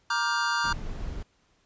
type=chord; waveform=square; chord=G minor seventh; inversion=first; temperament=just; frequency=940.8 / 1176 / 1411.2 / 1568 Hz; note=Bb5 / D6 / F6 / G6; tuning=+16 / +2 / +18 / 0 cents; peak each=-31 dBFS; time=0.1-0.73 s; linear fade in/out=5 ms
type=noise; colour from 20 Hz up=brown; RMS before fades=-34 dBFS; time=0.64-1.23 s; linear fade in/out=5 ms
effects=pink hiss -67 dBFS RMS until 1.65 s + resampled to 16000 Hz